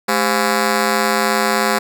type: ring-modulated tone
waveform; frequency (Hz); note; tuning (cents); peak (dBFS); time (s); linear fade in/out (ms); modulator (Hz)
10% pulse; 306.9; D#4; -24; -3; 0.08-1.79; 10; 91.9
effects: none